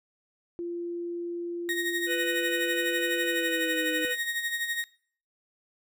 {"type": "tone with pitch glide", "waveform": "sine", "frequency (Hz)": [345, 314.5], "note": ["F4", "D#4"], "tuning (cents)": [-21, 19], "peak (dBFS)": -31, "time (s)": [0.59, 4.05], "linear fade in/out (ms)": 0, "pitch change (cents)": -160, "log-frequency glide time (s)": [3.25, 3.89]}
{"type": "tone with tremolo", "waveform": "35% pulse", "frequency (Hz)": 1868, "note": "A#6", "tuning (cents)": 3, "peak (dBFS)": -25, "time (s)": [1.69, 4.84], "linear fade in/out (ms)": 0, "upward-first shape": "sine", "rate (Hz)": 12, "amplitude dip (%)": 60}
{"type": "harmonic tone", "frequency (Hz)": 496.1, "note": "B4", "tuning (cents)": 8, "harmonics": [1, 3, 5, 6], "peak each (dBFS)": [-31, -36, -38, -39], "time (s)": [2.06, 4.16], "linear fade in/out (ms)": 50}
{"effects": ["noise-tail reverb RT60 0.5 s tail -21 dB re dry"]}